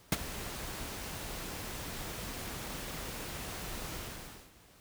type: noise with ADSR envelope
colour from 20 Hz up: pink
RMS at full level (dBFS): -26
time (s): 0.12-4.53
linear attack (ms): 3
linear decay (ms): 33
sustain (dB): -15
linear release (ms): 570
effects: pink hiss -60 dBFS RMS until 4.8 s